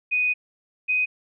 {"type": "tone pair in turn", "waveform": "sine", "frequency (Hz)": [2489, 2503], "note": ["D#7", "D#7"], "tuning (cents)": [0, 10], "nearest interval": "unison", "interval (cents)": 10, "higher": "second", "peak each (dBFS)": -19, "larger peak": "neither", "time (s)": [[0.11, 0.34], [0.88, 1.06]], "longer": "first", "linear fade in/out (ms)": 20, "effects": []}